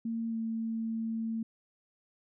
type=tone with pitch glide; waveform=sine; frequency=228.1 to 225.2 Hz; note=A#3 to A3; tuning=-37 to +40 cents; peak=-31 dBFS; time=0.05-1.43 s; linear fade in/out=5 ms; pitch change=-23 cents; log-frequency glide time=0.3-0.35 s; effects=none